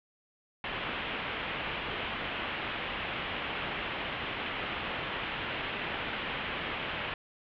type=low-pass noise; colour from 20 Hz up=white; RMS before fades=-36 dBFS; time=0.64-7.14 s; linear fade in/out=2 ms; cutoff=3200 Hz; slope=48 dB/octave; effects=none